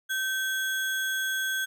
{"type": "tone with sample-and-hold", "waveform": "sine", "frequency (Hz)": 1550, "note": "G6", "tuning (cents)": -20, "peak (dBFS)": -26, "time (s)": [0.09, 1.66], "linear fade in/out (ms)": 20, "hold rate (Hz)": 4900, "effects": []}